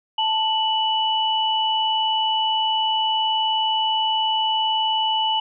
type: tone pair together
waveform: sine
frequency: 880.7 / 2960 Hz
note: A5 / F#7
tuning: +1 / 0 cents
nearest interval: octave + major sixth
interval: 2099 cents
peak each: -21 dBFS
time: 0.18-5.4 s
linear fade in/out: 5 ms
effects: none